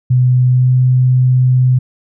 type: tone with pitch glide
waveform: sine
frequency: 126.1 to 127.42 Hz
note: B2 to C3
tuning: +36 to -45 cents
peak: -7 dBFS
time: 0.1-1.79 s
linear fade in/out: 10 ms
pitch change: +19 cents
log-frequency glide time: 0.49-0.71 s
effects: none